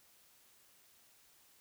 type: silence
effects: white hiss -66 dBFS RMS until 1.6 s